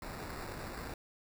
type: noise with sample-and-hold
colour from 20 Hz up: pink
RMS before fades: -43 dBFS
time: 0.02-0.94 s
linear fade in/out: 2 ms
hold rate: 3150 Hz
effects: none